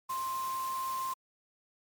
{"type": "tone in noise", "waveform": "sine", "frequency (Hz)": 1051, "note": "C6", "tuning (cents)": 7, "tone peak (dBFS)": -32, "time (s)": [0.09, 1.14], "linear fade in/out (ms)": 10, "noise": "white", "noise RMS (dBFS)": -45, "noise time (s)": [0.09, 1.14], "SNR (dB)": 10, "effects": ["MP3 96 kbps"]}